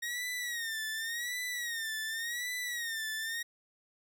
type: tone with vibrato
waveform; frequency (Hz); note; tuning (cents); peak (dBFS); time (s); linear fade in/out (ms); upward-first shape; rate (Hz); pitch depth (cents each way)
sawtooth; 1868; A#6; +3; -31; 0.02-3.43; 10; sine; 0.89; 110
effects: none